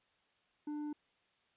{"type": "tone with tanh clipping", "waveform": "sine", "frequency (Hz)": 297.5, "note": "D4", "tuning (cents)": 22, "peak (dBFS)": -39, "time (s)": [0.67, 0.93], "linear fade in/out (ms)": 5, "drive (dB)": 6, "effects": ["white hiss -74 dBFS RMS until 1.56 s", "resampled to 8000 Hz"]}